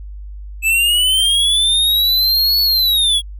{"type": "linear two-way sweep", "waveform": "square", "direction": "up then down", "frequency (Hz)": [2602, 4435, 3300], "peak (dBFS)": -12, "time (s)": [0.62, 3.22], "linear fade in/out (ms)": 50, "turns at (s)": 2.61, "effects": ["added 50 Hz sine -28 dBFS peak until 3.39 s"]}